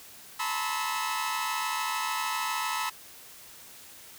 sawtooth tone cluster, 869 / 916 / 995 / 1068 / 1297 Hz, A5 / A#5 / B5 / C6 / E6, -22 / -31 / +13 / +35 / -28 cents, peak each -33 / -33 / -30 / -34 / -30 dBFS, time 0.39-2.9 s, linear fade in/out 10 ms, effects white hiss -49 dBFS RMS until 4.18 s

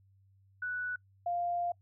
sine tone pair in turn, 1480 / 698.5 Hz, F#6 / F5, 0 / 0 cents, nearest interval octave + minor second, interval 1300 cents, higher first, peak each -33 / -30 dBFS, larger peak second, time 0.62-0.96 / 1.26-1.72 s, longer second, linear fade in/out 5 ms, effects noise-tail reverb RT60 0.1 s tail -25 dB re dry + added 97 Hz sine -62 dBFS peak until 1.81 s

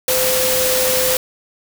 sine tone in noise, 513 Hz, C5, 34 cents flat, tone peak -18 dBFS, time 0.08-1.17 s, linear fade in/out 2 ms, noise white, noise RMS -18 dBFS, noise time 0.08-1.17 s, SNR -3 dB, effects none

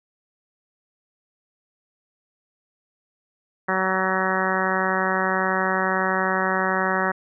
harmonic tone, 188.3 Hz, F#3, 31 cents sharp, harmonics 1 / 2 / 3 / 4 / 5 / 6 / 7 / 8 / 9 / 10, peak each -29 / -29 / -29 / -29 / -29 / -29 / -29 / -29 / -29 / -29 dBFS, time 3.68-7.12 s, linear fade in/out 10 ms, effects none

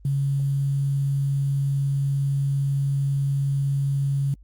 sine tone with quantisation, 138.9 Hz, C#3, 4 cents sharp, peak -20 dBFS, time 0.05-4.34 s, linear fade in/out 2 ms, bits 8, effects added 50 Hz sine -46 dBFS peak until 4.43 s + Opus 32 kbps

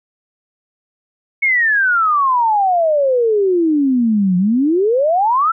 sine exponential two-way sweep, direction down then up, 2217 to 176 to 1369 Hz, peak -11 dBFS, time 1.42-5.52 s, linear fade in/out 10 ms, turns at 4.37 s, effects none

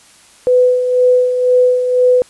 sine tone with tremolo, 500 Hz, B4, 21 cents sharp, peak -6 dBFS, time 0.47-2.22 s, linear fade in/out 0 ms, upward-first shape sine, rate 2 Hz, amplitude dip 55%, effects white hiss -45 dBFS RMS until 2.29 s + resampled to 24000 Hz

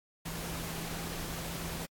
sine tone in noise, 166.2 Hz, E3, 15 cents sharp, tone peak -42 dBFS, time 0.25-1.86 s, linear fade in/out 10 ms, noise pink, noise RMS -40 dBFS, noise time 0.25-1.86 s, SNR -5 dB, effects AAC 64 kbps

